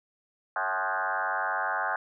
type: tone with frequency modulation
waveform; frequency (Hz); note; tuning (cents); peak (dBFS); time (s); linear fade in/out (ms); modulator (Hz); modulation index
sine; 1148; D6; -40; -26; 0.56-1.96; 2; 95.9; 5
effects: none